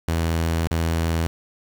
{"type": "tone with dropouts", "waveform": "sawtooth", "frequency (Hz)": 82.41, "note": "E2", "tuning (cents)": 0, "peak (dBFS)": -16, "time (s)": [0.08, 1.27], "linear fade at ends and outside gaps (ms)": 0, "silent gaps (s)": [0.672, 0.71], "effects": ["7-bit"]}